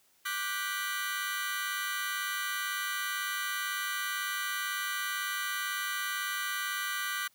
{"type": "chord", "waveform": "sawtooth", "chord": "G major seventh", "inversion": "second", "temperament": "just", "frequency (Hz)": [1176, 1470, 1568, 1960], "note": ["D6", "F#6", "G6", "B6"], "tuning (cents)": [2, -12, 0, -14], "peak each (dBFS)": -34, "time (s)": [0.25, 7.28], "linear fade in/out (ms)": 10, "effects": ["white hiss -67 dBFS RMS until 7.34 s", "high-pass 80 Hz 12 dB/octave"]}